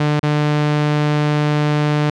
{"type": "tone with dropouts", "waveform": "sawtooth", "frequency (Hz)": 149.1, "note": "D3", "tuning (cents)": 27, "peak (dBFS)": -10, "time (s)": [0, 2.1], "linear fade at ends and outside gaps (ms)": 5, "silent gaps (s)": [0.196, 0.23], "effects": ["low-pass 4000 Hz 12 dB/octave"]}